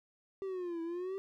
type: exponential two-way sweep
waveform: triangle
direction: down then up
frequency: 392.9 to 327.9 to 392.9 Hz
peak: -34 dBFS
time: 0.42-1.18 s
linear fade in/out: 0 ms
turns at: 0.82 s
effects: none